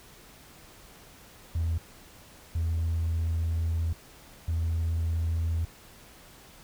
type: tone bursts at uneven times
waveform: triangle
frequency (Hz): 82.41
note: E2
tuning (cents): 0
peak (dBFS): -22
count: 3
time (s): 1.55-1.78 / 2.55-3.93 / 4.48-5.65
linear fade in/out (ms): 5
effects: tanh soft clip ceiling -21 dBFS + pink hiss -52 dBFS RMS until 6.63 s